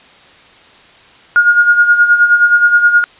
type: tone with tremolo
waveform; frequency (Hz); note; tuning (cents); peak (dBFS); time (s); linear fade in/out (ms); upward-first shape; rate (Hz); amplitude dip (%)
sine; 1429; F6; +39; -3; 1.36-3.04; 0; sine; 9.5; 65
effects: white hiss -42 dBFS RMS until 3.19 s + resampled to 8000 Hz